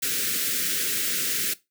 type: band-stop noise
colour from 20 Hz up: white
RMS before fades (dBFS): -26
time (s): 0.02-1.54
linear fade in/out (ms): 10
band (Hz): 510 to 1400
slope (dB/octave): 48
effects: noise-tail reverb RT60 0.2 s tail -18 dB re dry + high-pass 150 Hz 12 dB/octave